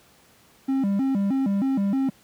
triangle tone with vibrato, 230.9 Hz, A#3, 16 cents flat, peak -18 dBFS, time 0.68-2.1 s, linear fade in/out 10 ms, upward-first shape square, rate 3.2 Hz, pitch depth 260 cents each way, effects pink hiss -56 dBFS RMS until 2.23 s + high-pass 80 Hz 12 dB/octave

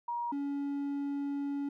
sine / triangle tone pair in turn, 950 / 282.4 Hz, A#5 / C#4, +33 / +32 cents, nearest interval octave + major sixth, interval 2101 cents, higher first, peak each -32 / -30 dBFS, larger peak second, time 0.08-0.32 / 0.32-1.69 s, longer second, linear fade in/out 5 ms, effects none

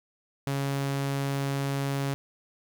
sawtooth tone, 138.59 Hz, C#3, in tune, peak -23 dBFS, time 0.47-2.14 s, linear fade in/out 0 ms, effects 10-bit

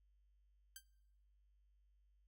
5% pulse tone with exponential decay, 1569 Hz, G6, 1 cent sharp, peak -36 dBFS, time 0.76-0.84 s, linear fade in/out 2 ms, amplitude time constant 17 ms, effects noise-tail reverb RT60 1.0 s tail -24 dB re dry + added 50 Hz sine -70 dBFS peak until 2.27 s

